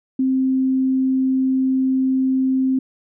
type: tone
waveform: sine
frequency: 262.3 Hz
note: C4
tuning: 4 cents sharp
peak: -15 dBFS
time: 0.19-2.79 s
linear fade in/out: 5 ms
effects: none